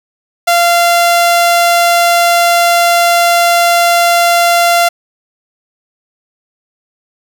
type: tone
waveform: sawtooth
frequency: 690 Hz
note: F5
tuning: 21 cents flat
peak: -3 dBFS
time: 0.47-4.89 s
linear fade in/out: 10 ms
effects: none